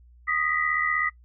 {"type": "tone cluster", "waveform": "sine", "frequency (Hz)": [1241, 1928, 2004], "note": ["D#6", "B6", "B6"], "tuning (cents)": [-5, -42, 25], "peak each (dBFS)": -27, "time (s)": [0.27, 1.1], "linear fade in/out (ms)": 20, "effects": ["noise-tail reverb RT60 0.1 s tail -21 dB re dry", "added 60 Hz sine -50 dBFS peak until 1.24 s"]}